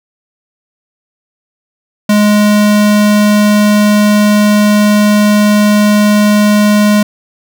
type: tone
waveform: square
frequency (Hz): 208.6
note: G#3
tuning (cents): +8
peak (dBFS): -6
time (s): 2.09-7.03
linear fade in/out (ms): 5
effects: none